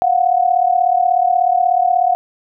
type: tone pair together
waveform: sine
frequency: 703.5 / 740 Hz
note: F5 / F#5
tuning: +12 / 0 cents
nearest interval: minor second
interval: 88 cents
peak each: -14 dBFS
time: 0.02-2.15 s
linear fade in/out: 0 ms
effects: none